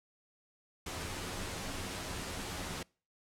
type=noise with comb filter; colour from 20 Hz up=pink; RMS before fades=-40 dBFS; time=0.86-2.83 s; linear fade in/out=5 ms; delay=11 ms; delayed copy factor=+0.55; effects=noise-tail reverb RT60 0.4 s tail -26 dB re dry + low-pass 10000 Hz 12 dB/octave